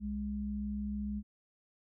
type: tone pair together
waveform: sine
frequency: 64.4 / 206.7 Hz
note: C2 / G#3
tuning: -27 / -8 cents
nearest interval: octave + minor sixth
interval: 2019 cents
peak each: -40 / -35 dBFS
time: 0-1.23 s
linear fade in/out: 50 ms
effects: none